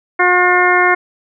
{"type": "harmonic tone with a mistuned harmonic", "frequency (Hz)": 359.6, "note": "F#4", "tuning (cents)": -49, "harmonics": [1, 2, 3, 4, 5, 6], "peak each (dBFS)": [-16, -16, -16, -16, -16, -16], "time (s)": [0.19, 0.95], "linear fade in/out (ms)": 10, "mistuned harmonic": 6, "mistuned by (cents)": -23, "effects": []}